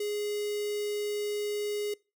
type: tone with notch filter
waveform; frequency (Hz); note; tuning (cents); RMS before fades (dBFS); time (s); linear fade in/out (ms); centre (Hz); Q
square; 415.3; G#4; 0; -32; 0-1.94; 5; 1300; 0.97
effects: noise-tail reverb RT60 0.3 s tail -24 dB re dry